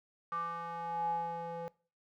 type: tone with band-pass filter sweep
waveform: square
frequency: 168.8 Hz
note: E3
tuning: 41 cents sharp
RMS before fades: -38 dBFS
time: 0.32-1.68 s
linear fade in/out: 0 ms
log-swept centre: 1200 to 640 Hz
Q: 9.7
effects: noise-tail reverb RT60 0.4 s tail -22 dB re dry